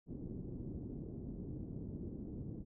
white low-pass noise, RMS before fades -45 dBFS, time 0.06-2.65 s, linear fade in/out 50 ms, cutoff 310 Hz, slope 24 dB/octave, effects none

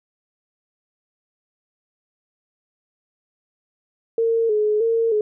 sine tone with vibrato, 440 Hz, A4, in tune, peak -16 dBFS, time 4.18-5.21 s, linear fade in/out 2 ms, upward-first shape square, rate 1.6 Hz, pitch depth 65 cents each way, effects none

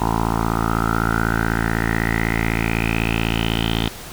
10% pulse tone with low-pass filter sweep, 56 Hz, A1, 31 cents sharp, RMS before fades -20 dBFS, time 0-3.89 s, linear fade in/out 10 ms, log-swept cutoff 1000 to 3400 Hz, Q 6.6, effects pink hiss -35 dBFS RMS until 4.12 s

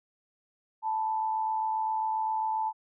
sine tone pair together, 877.5 / 985 Hz, A5 / B5, -5 / -5 cents, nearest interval major second, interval 200 cents, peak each -27 / -37 dBFS, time 0.82-2.73 s, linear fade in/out 50 ms, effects none

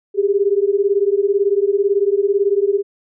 sine beating tone pair, 392 / 410 Hz, G4 / G#4, 0 / -22 cents, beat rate 18 Hz, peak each -16 dBFS, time 0.14-2.83 s, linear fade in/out 50 ms, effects none

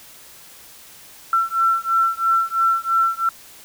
sine beating tone pair, 1345 / 1348 Hz, E6 / E6, +34 / +38 cents, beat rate 3 Hz, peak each -19 dBFS, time 1.33-3.29 s, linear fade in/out 2 ms, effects white hiss -44 dBFS RMS until 3.64 s

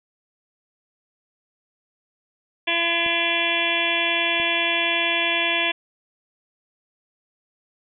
harmonic tone, 338.8 Hz, E4, 48 cents sharp, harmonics 1 / 2 / 3 / 5 / 6 / 7 / 8 / 9 / 10, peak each -32 / -29 / -31 / -29 / -30 / -24 / -27 / -30 / -27 dBFS, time 2.67-5.72 s, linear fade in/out 10 ms
clicks, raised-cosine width 2 ms, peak -25 dBFS, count 2, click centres 3.063 / 4.4 s
effects none

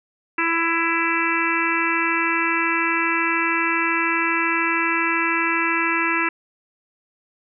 harmonic tone, 332.8 Hz, E4, 17 cents sharp, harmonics 1 / 3 / 4 / 5 / 6 / 7 / 8, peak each -26 / -26 / -26 / -26 / -26 / -26 / -26 dBFS, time 0.38-6.29 s, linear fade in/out 5 ms, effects none

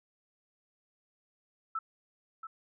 sine tone with echo, 1318.5 Hz, E6, in tune, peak -31 dBFS, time 1.75-1.79 s, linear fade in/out 5 ms, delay 680 ms, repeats 1, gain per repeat -9 dB, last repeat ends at 2.47 s, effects none

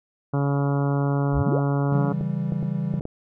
harmonic tone, 140.9 Hz, C#3, 29 cents sharp, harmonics 1 / 2 / 3 / 4 / 5 / 6 / 7 / 8 / 9 / 10, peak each -21 / -27 / -31 / -33 / -35 / -37 / -38 / -39 / -40 / -41 dBFS, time 0.33-2.13 s, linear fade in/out 10 ms
sine exponential sweep, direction up, 35 to 891 Hz, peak -22 dBFS, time 1.32-1.61 s, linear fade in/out 50 ms
triangle chord, C# diminished, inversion none, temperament equal, 138.59 / 164.81 / 196 Hz, C#3 / E3 / G3, 0 / 0 / 0 cents, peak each -26 / -25 / -26 dBFS, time 1.92-3 s, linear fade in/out 5 ms
clicks, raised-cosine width 2 ms, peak -18 dBFS, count 6, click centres 2.21 / 2.522 / 2.628 / 2.94 / 3.009 / 3.054 s
effects none

